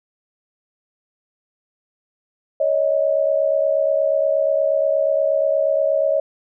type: tone pair together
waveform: sine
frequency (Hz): 558.6 / 627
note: C#5 / D#5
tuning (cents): +13 / +13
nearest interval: major second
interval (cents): 200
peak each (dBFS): -18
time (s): 2.6-6.2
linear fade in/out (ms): 5
effects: none